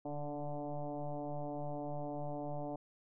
sine tone with frequency modulation, 293.7 Hz, D4, in tune, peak -37 dBFS, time 0.05-2.76 s, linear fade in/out 5 ms, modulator 146 Hz, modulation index 3.4, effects none

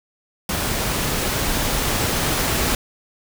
pink noise with level ramp, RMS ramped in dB -23 to -20 dBFS, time 0.49-2.75 s, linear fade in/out 2 ms, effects none

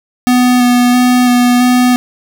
square tone with vibrato, 246.9 Hz, B3, in tune, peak -7 dBFS, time 0.27-1.96 s, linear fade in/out 0 ms, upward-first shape square, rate 1.5 Hz, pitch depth 12 cents each way, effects none

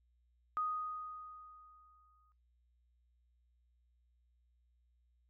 sine tone with exponential decay, 1244.5 Hz, D#6, in tune, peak -32 dBFS, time 0.57-2.32 s, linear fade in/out 0 ms, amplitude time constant 380 ms, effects noise-tail reverb RT60 0.2 s tail -21 dB re dry + added 60 Hz sine -70 dBFS peak until 5.29 s

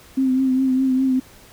sine tone with vibrato, 261.6 Hz, C4, in tune, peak -15 dBFS, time 0.17-1.2 s, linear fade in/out 10 ms, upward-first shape triangle, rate 4.9 Hz, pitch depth 41 cents each way, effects pink hiss -47 dBFS RMS until 1.52 s

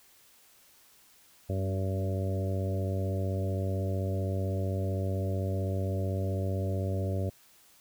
harmonic tone with a mistuned harmonic, 95.7 Hz, G2, 41 cents flat, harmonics 1 / 2 / 3 / 4 / 5 / 6 / 7, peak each -29 / -38 / -41 / -40 / -42 / -39 / -44 dBFS, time 1.49-7.3 s, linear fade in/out 10 ms, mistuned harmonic 3, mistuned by -17 cents, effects white hiss -60 dBFS RMS until 7.8 s

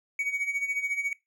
triangle tone with tremolo, 2251 Hz, C#7, 26 cents sharp, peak -23 dBFS, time 0.19-1.13 s, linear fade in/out 2 ms, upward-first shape sine, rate 14 Hz, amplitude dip 75%, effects noise-tail reverb RT60 0.2 s tail -21 dB re dry

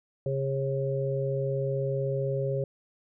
harmonic tone, 135.9 Hz, C#3, 34 cents flat, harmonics 1 / 3 / 4, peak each -29 / -32 / -31 dBFS, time 0.26-2.64 s, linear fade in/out 2 ms, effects none

